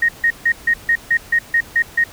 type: tone bursts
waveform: sine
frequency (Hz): 1864.7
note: A#6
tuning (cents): 0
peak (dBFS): -11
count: 10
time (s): 0.02-2.04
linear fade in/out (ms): 5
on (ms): 67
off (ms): 150
effects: pink hiss -40 dBFS RMS until 2.12 s